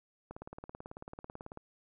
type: click train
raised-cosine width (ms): 1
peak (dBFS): -30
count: 24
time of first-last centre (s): 0.31-1.574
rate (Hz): 18.2
effects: none